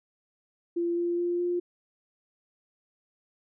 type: tone with pitch steps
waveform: sine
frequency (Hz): 343 / 346 / 349 / 352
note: F4 / F4 / F4 / F4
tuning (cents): -31 / -16 / -1 / +14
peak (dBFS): -25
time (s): 0.76-1.6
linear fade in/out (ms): 10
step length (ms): 210
effects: none